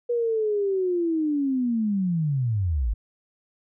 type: linear sweep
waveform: sine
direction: down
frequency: 484.3 to 47.45 Hz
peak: -21 dBFS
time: 0.09-2.94 s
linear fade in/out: 10 ms
effects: none